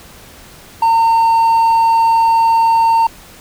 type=tone with hard clipping; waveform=triangle; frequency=911 Hz; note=A#5; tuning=40 cents flat; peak=-9 dBFS; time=0.82-3.07 s; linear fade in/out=5 ms; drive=5 dB; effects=pink hiss -39 dBFS RMS until 3.4 s